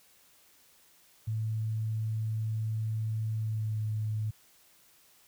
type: tone with pitch glide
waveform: sine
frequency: 110 to 107.99 Hz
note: A2 to A2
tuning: 0 to -32 cents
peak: -29 dBFS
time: 1.27-4.31 s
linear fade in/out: 10 ms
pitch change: -32 cents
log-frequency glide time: 3.39-3.79 s
effects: white hiss -62 dBFS RMS until 5.27 s